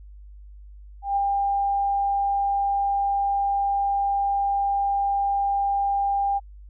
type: tone with ADSR envelope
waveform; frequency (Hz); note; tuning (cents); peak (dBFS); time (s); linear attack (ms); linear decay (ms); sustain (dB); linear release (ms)
sine; 798; G5; +31; -18; 1.02-6.4; 150; 4; -2; 30
effects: added 50 Hz sine -41 dBFS peak until 6.69 s